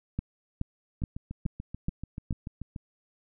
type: two click trains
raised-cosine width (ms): 5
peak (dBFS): -17 / -24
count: 6 / 13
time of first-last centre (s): 0.19-2.309 / 1.02-2.762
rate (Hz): 2.36 / 6.89
effects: none